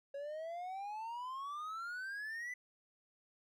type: exponential sweep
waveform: triangle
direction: up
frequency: 552 to 2014 Hz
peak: -39 dBFS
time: 0.14-2.54 s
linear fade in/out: 5 ms
effects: none